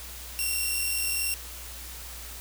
5% pulse tone pair together, 2716 / 2757 Hz, F7 / F7, -49 / -23 cents, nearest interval unison, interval 26 cents, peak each -20 dBFS, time 0.39-1.34 s, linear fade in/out 0 ms, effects added 60 Hz sine -43 dBFS peak until 2.4 s + white hiss -42 dBFS RMS until 2.4 s

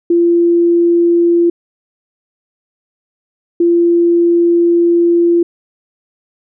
sine tone pair in turn, 342.7 / 342.7 Hz, F4 / F4, -33 / -33 cents, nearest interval unison, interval 0 cents, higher neither, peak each -7 dBFS, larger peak neither, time 0.1-1.5 / 3.6-5.43 s, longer second, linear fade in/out 5 ms, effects none

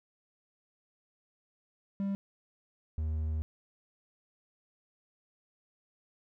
triangle tone pair in turn, 197.5 / 78.17 Hz, G3 / D#2, +13 / +9 cents, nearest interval octave + major third, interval 1604 cents, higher first, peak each -28 dBFS, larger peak neither, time 2-2.15 / 2.98-3.42 s, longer second, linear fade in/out 0 ms, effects none

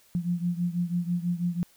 sine beating tone pair, 172.9 / 179 Hz, F3 / F3, -17 / +43 cents, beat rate 6.1 Hz, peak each -27 / -30 dBFS, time 0.15-1.63 s, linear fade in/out 0 ms, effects white hiss -60 dBFS RMS until 1.76 s

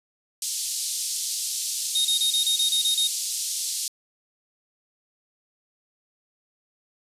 white band-pass noise, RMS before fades -29 dBFS, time 0.42-3.88 s, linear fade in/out 2 ms, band 3900 to 10000 Hz, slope 24 dB/octave
square tone bursts, 3729 Hz, A#7, in tune, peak -21 dBFS, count 9, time 1.95-3.074 s, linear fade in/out 5 ms, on 100 ms, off 28 ms
effects resampled to 32000 Hz

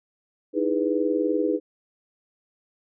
sine chord, E major seventh, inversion third, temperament just, 309 / 329.6 / 412 / 494.4 Hz, D#4 / E4 / G#4 / B4, -12 / 0 / -14 / +2 cents, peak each -25 / -29 / -26 / -26 dBFS, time 0.53-1.6 s, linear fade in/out 50 ms, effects none

